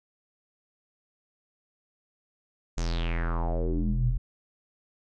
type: tone with low-pass filter sweep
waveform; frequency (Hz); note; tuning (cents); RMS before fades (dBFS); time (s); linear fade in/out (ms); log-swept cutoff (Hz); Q
square; 42.02; E1; +34; -27; 2.77-4.18; 10; 7000 to 84; 5
effects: none